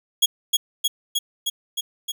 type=tone with echo; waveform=sawtooth; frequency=3322 Hz; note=G#7; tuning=in tune; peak=-10 dBFS; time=0.22-0.26 s; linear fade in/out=10 ms; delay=310 ms; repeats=6; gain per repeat=-2 dB; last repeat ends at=2.12 s; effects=none